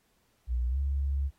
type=tone with pitch glide; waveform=sine; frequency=60.6 to 69.21 Hz; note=B1 to C#2; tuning=-32 to -2 cents; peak=-26 dBFS; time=0.47-1.31 s; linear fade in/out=50 ms; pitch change=+230 cents; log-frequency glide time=0.68-0.78 s; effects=pink hiss -71 dBFS RMS until 1.38 s + AAC 48 kbps